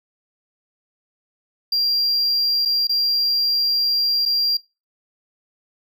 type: tone with dropouts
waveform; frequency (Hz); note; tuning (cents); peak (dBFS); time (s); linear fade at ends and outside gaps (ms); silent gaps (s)
triangle; 4759; D8; +22; -16; 1.72-4.57; 5; 2.652-2.656 / 2.871-2.893 / 4.254-4.259
effects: noise-tail reverb RT60 0.3 s tail -25 dB re dry